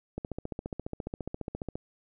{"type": "click train", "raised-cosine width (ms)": 2, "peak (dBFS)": -21, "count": 24, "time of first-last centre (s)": [0.18, 1.755], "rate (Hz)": 14.6, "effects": []}